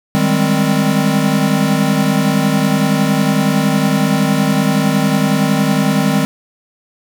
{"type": "chord", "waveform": "square", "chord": "Ab major seventh", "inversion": "second", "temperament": "equal with one note detuned", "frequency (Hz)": [155.56, 196, 206.8, 261.6], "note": ["Eb3", "G3", "Ab3", "C4"], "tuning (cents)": [0, 0, -7, 0], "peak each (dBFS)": -18, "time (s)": [0.15, 6.25], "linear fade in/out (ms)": 0, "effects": []}